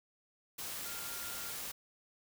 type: tone in noise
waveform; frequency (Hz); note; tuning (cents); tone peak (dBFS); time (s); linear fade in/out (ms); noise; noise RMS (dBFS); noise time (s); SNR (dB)
sine; 1400; F6; +4; -50; 0.85-1.52; 10; white; -42; 0.58-1.72; -11
effects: none